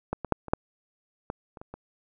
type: clicks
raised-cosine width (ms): 1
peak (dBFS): -14 / -18 / -7 / -25 / -6 / -17 / -29 / -27 / -25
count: 9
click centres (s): 0.13 / 0.247 / 0.323 / 0.483 / 0.535 / 1.301 / 1.572 / 1.615 / 1.74
effects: none